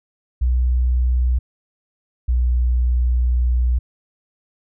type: tone pair in turn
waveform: sine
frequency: 62 / 61.15 Hz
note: B1 / B1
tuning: +7 / -16 cents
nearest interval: unison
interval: 23 cents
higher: first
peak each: -14 dBFS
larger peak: neither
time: 0.41-1.39 / 2.28-3.79 s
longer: second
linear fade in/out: 10 ms
effects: none